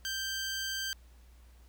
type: tone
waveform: 15% pulse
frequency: 1568 Hz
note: G6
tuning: in tune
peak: -27 dBFS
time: 0.05-0.93 s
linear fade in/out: 0 ms
effects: added 60 Hz sine -54 dBFS peak until 1.68 s + pink hiss -66 dBFS RMS until 1.68 s